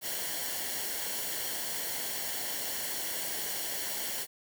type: noise with comb filter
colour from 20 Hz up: white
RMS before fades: -35 dBFS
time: 0.01-4.27 s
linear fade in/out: 50 ms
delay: 0.8 ms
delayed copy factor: -0.6
effects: none